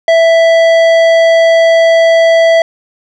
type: tone with tanh clipping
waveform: triangle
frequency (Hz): 660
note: E5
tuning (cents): +2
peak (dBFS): -6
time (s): 0.08-2.62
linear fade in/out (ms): 2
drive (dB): 17
effects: none